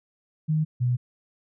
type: tone pair in turn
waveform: sine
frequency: 155.56 / 123.47 Hz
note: D#3 / B2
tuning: 0 / 0 cents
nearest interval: major third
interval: 400 cents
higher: first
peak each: -20 / -20 dBFS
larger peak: neither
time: 0.48-0.65 / 0.8-0.97 s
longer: neither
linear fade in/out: 20 ms
effects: none